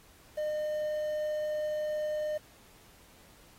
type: tone with quantisation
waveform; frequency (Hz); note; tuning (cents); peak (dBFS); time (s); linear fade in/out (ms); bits
triangle; 608; D#5; -40; -28; 0.37-2.38; 10; 9
effects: pink hiss -59 dBFS RMS until 3.58 s + AAC 48 kbps